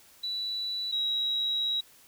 sine tone pair in turn, 3951 / 3854 Hz, B7 / B7, 0 / -43 cents, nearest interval unison, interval 43 cents, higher first, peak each -30 / -26 dBFS, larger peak second, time 0.23-0.92 / 0.92-1.81 s, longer second, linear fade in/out 10 ms, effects white hiss -57 dBFS RMS until 2.07 s

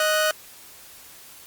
sawtooth tone pair together, 622.3 / 1480 Hz, D#5 / F#6, 0 / 0 cents, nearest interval octave + minor third, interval 1500 cents, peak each -17 / -20 dBFS, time 0-0.31 s, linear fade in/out 2 ms, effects white hiss -46 dBFS RMS until 1.46 s + Opus 48 kbps

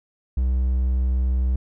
triangle tone, 63.5 Hz, B1, 49 cents sharp, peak -16 dBFS, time 0.37-1.56 s, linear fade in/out 5 ms, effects none

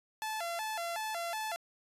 sawtooth tone with vibrato, 770 Hz, G5, 31 cents flat, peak -31 dBFS, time 0.22-1.56 s, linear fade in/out 0 ms, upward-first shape square, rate 2.7 Hz, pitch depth 210 cents each way, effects resampled to 32000 Hz

